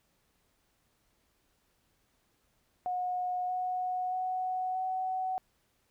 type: tone with pitch steps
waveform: sine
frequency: 726 / 733.6 / 741.3 / 749 Hz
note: F#5 / F#5 / F#5 / F#5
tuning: -33 / -15 / +3 / +21 cents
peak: -30 dBFS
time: 2.86-5.38 s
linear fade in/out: 0 ms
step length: 630 ms
effects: pink hiss -73 dBFS RMS until 5.9 s